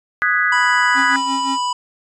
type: chord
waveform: sine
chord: G# minor seventh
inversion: second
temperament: equal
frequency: 1244.5 / 1480 / 1661.2 / 1975.5 Hz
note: D#6 / F#6 / G#6 / B6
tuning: 0 / 0 / 0 / 0 cents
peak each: -21 / -19 / -18 / -20 dBFS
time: 0.22-1.16 s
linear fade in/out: 0 ms
type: harmonic tone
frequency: 988 Hz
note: B5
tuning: in tune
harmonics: 1 / 3 / 5 / 7 / 8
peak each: -18 / -28 / -32 / -35 / -36 dBFS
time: 0.52-1.73 s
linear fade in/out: 5 ms
type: tone with tremolo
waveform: square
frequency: 270.4 Hz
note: C#4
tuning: 43 cents flat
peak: -22 dBFS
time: 0.94-1.59 s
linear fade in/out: 50 ms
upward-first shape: sine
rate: 5.7 Hz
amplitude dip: 75%
effects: resampled to 22050 Hz